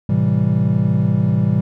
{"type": "chord", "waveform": "triangle", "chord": "A minor seventh", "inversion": "none", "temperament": "equal", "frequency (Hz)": [110, 130.81, 164.81, 196], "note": ["A2", "C3", "E3", "G3"], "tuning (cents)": [0, 0, 0, 0], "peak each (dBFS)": -17, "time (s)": [0.09, 1.61], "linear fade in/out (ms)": 5, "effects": []}